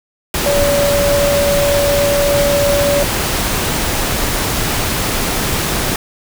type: tone in noise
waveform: sine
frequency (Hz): 571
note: D5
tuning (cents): -49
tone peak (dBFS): -12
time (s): 0.46-3.03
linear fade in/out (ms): 2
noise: pink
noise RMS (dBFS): -17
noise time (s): 0.34-5.96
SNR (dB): +2
effects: none